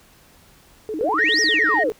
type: tone with vibrato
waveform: sine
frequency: 367.8 Hz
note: F#4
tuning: 10 cents flat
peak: -24 dBFS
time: 0.89-1.92 s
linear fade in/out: 0 ms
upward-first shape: square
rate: 10 Hz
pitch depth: 280 cents each way
type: exponential two-way sweep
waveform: sine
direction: up then down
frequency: 440 to 5920 to 440 Hz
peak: -18 dBFS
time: 1.01-1.9 s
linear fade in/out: 0 ms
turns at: 1.4 s
type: tone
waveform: sine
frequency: 1864 Hz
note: A#6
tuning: 1 cent flat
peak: -17 dBFS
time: 1.18-1.84 s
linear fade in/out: 10 ms
effects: tanh soft clip ceiling -7 dBFS + pink hiss -52 dBFS RMS until 1.99 s